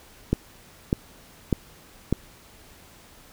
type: click train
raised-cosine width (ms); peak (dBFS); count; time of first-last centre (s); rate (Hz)
3; -7; 4; 0.33-2.126; 1.67
effects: pink hiss -51 dBFS RMS until 3.32 s